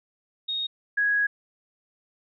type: tone pair in turn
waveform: sine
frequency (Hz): 3729 / 1661.1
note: A#7 / G#6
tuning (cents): 0 / 0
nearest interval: octave + major second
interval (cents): 1400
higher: first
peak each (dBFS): -26 / -20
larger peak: second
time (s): 0.48-0.67 / 0.97-1.27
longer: second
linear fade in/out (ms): 10
effects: none